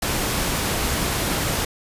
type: noise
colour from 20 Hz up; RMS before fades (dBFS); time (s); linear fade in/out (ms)
pink; -23; 0.02-1.65; 5
effects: resampled to 32000 Hz